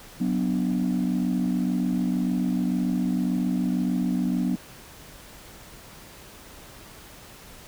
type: chord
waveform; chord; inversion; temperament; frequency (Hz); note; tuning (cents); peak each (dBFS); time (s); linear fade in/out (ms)
sine; B minor; second; equal; 185 / 246.9 / 293.7; F#3 / B3 / D4; 0 / 0 / 0; -24 / -24 / -28; 0.2-4.56; 10
effects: tanh soft clip ceiling -17 dBFS + pink hiss -46 dBFS RMS until 7.67 s